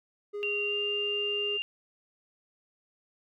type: tone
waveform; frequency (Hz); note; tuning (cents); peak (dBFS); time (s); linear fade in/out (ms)
triangle; 411.6; G#4; -16; -31; 0.33-1.58; 20
type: tone with pitch glide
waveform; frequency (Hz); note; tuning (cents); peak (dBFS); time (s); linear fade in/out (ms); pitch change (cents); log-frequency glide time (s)
sine; 2769 to 2796; F7 to F7; -15 to +1; -29; 0.43-1.62; 0; +16; 0.66-0.74
effects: none